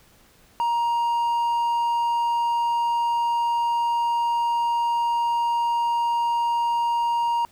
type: tone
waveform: triangle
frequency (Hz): 940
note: A#5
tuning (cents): +14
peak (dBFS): -18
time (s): 0.6-7.45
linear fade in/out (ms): 0
effects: pink hiss -56 dBFS RMS until 7.51 s